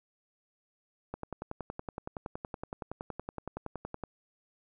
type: click train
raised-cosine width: 1 ms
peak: -23 dBFS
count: 32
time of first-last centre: 1.14-4.037 s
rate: 10.7 Hz
effects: none